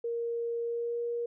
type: tone with pitch glide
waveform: sine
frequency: 467.7 to 472.9 Hz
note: A#4 to A#4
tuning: +6 to +25 cents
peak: -30 dBFS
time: 0.04-1.26 s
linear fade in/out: 5 ms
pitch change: +19 cents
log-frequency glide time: 0.62-1.01 s
effects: none